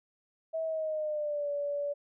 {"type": "tone with pitch glide", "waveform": "sine", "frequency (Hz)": [646, 575.5], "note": ["E5", "D5"], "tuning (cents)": [-35, -35], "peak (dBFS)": -30, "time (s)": [0.53, 1.94], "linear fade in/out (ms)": 20, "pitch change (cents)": -200, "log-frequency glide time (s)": [0.64, 1.5], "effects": []}